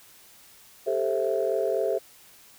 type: chord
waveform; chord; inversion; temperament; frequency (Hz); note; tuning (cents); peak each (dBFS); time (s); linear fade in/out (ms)
sine; A minor seventh; third; just; 396 / 440 / 528 / 660; G4 / A4 / C5 / E5; +18 / 0 / +16 / +2; -28; 0.86-1.99; 20
effects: tanh soft clip ceiling -13 dBFS + white hiss -53 dBFS RMS until 2.58 s